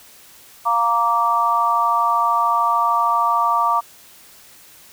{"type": "chord", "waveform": "sine", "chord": "Bb major", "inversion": "second", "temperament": "just", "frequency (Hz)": [699.2, 932.3, 1165.4], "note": ["F5", "Bb5", "D6"], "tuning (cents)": [2, 0, -14], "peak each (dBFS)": [-23, -19, -17], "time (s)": [0.65, 3.81], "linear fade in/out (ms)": 20, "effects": ["white hiss -46 dBFS RMS until 4.92 s"]}